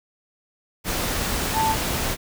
sine tone in noise, 884 Hz, A5, 8 cents sharp, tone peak -19 dBFS, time 1.53-1.76 s, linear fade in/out 50 ms, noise pink, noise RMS -25 dBFS, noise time 0.84-2.17 s, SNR +3 dB, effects none

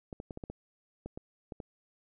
clicks, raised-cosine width 2 ms, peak -27 dBFS, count 10, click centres 0.128 / 0.201 / 0.308 / 0.374 / 0.438 / 0.5 / 1.06 / 1.175 / 1.522 / 1.602 s, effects none

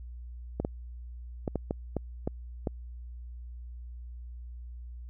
clicks, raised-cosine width 2 ms, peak -16 dBFS, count 8, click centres 0.6 / 0.649 / 1.478 / 1.557 / 1.709 / 1.967 / 2.275 / 2.672 s, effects added 60 Hz sine -40 dBFS peak until 5.09 s

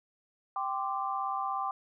sine chord, G suspended fourth, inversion none, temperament equal with one note detuned, 784 / 1038.1 / 1174.7 Hz, G5 / C6 / D6, 0 / -14 / 0 cents, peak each -34 / -36 / -34 dBFS, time 0.56-1.71 s, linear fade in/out 2 ms, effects none

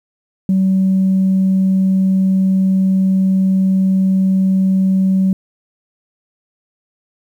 sine tone, 190 Hz, F#3, 46 cents sharp, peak -9 dBFS, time 0.49-5.33 s, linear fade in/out 2 ms, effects tanh soft clip ceiling -7 dBFS + 8-bit

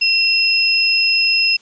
sine tone pair together, 2717 / 5115 Hz, F7 / D#8, -48 / +47 cents, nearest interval major seventh, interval 1095 cents, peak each -15 dBFS, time 0.01-1.57 s, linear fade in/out 10 ms, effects white hiss -51 dBFS RMS until 1.61 s + resampled to 16000 Hz

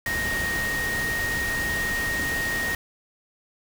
sine tone in noise, 1864.7 Hz, A#6, in tune, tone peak -25 dBFS, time 0.06-2.75 s, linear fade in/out 2 ms, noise pink, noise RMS -31 dBFS, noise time 0.06-2.75 s, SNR +3 dB, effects none

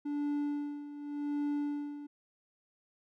triangle tone with tremolo, 290.8 Hz, D4, 17 cents flat, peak -28 dBFS, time 0.05-2.07 s, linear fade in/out 10 ms, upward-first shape sine, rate 0.87 Hz, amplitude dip 75%, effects none

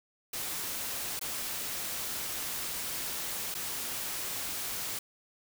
white noise with dropouts, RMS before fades -36 dBFS, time 0.33-4.99 s, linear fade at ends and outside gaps 5 ms, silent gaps 1.194-1.212 / 3.543-3.549 s, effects none

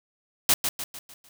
white noise with echo, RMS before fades -19 dBFS, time 0.49-0.54 s, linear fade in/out 2 ms, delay 150 ms, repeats 5, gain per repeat -7 dB, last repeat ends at 1.29 s, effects none

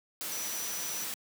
sine tone in noise, 5900 Hz, F#8, 6 cents flat, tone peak -38 dBFS, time 0.32-1.04 s, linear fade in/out 0 ms, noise white, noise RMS -37 dBFS, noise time 0.21-1.14 s, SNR -4 dB, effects high-pass 150 Hz 12 dB/octave

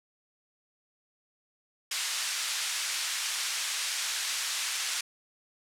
white band-pass noise, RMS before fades -32 dBFS, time 1.91-5.01 s, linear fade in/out 5 ms, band 1500 to 7400 Hz, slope 12 dB/octave, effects low-pass 12000 Hz 12 dB/octave

